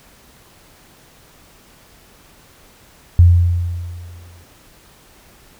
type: tone with exponential decay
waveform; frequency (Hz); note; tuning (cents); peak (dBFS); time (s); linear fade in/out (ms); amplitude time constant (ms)
sine; 87; F2; -6; -3; 3.19-4.44; 0; 270
effects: pink hiss -48 dBFS RMS until 5.59 s